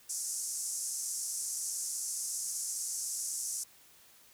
pink band-pass noise, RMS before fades -37 dBFS, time 0.09-3.64 s, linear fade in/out 10 ms, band 5700 to 11000 Hz, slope 48 dB/octave, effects white hiss -60 dBFS RMS until 4.33 s

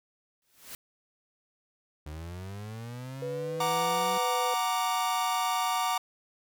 white noise with exponential growth, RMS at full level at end -39 dBFS, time 0.42-0.75 s, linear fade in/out 1 ms, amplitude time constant 71 ms
35% pulse linear sweep, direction up, 73.5 to 189.5 Hz, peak -36 dBFS, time 2.06-4.18 s, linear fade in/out 5 ms
sine tone with pitch glide, 493.9 to 497.6 Hz, B4 to B4, 0 to +13 cents, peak -32 dBFS, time 3.22-4.54 s, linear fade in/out 2 ms, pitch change +13 cents, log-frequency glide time 3.49-4.1 s
45% pulse chord, Gb augmented, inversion none, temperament equal, 740 / 932.3 / 1174.7 Hz, Gb5 / Bb5 / D6, 0 / 0 / 0 cents, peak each -31 dBFS, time 3.6-5.98 s, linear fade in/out 5 ms
effects none

